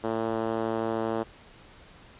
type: tone with band-pass filter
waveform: 5% pulse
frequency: 112.7 Hz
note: A2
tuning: 42 cents sharp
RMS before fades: -29 dBFS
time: 0.03-1.24 s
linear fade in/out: 20 ms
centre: 370 Hz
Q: 0.93
effects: pink hiss -52 dBFS RMS until 2.19 s + resampled to 8000 Hz